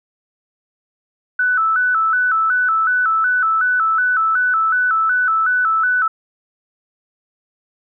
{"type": "tone with vibrato", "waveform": "sine", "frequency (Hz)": 1400, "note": "F6", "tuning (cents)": 4, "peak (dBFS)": -13, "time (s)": [1.39, 6.08], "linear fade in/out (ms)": 5, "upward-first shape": "square", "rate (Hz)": 2.7, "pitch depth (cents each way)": 110, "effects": []}